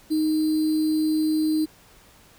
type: tone with sample-and-hold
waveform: sine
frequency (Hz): 311.1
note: D#4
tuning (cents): 0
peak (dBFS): -19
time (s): 0.1-1.66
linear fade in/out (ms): 20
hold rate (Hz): 4410
effects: pink hiss -53 dBFS RMS until 2.38 s